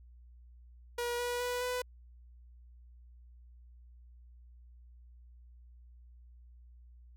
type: tone with pitch steps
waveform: sawtooth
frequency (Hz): 480 / 485.9 / 491.8 / 497.8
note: B4 / B4 / B4 / B4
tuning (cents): -49 / -28 / -7 / +14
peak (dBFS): -29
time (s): 0.98-1.82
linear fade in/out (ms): 5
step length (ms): 210
effects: added 60 Hz sine -53 dBFS peak until 7.16 s